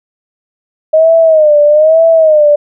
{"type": "tone with vibrato", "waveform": "sine", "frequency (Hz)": 622.3, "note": "D#5", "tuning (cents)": 0, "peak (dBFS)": -3, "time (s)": [0.93, 2.56], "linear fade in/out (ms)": 10, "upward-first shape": "sine", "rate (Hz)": 1.1, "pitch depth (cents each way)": 99, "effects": []}